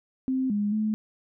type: tone with pitch steps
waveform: sine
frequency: 261.1 / 206.2 / 215.3 Hz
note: C4 / G#3 / A3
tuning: -3 / -12 / -37 cents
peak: -23 dBFS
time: 0.28-0.94 s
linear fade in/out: 0 ms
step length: 220 ms
effects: none